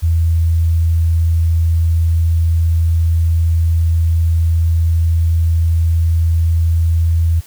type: tone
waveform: sine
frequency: 82.6 Hz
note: E2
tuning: 4 cents sharp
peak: -10 dBFS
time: 0.02-7.41 s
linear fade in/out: 20 ms
effects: white hiss -43 dBFS RMS until 7.46 s